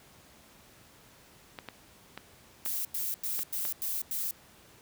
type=clicks; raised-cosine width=0.3 ms; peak=-23 dBFS; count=6; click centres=1.588 / 1.687 / 2.176 / 2.661 / 3.392 / 3.652 s
type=noise bursts; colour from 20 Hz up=violet; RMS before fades=-33 dBFS; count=6; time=2.65-4.31 s; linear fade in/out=2 ms; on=200 ms; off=92 ms
effects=pink hiss -57 dBFS RMS until 4.81 s + high-pass 60 Hz 12 dB/octave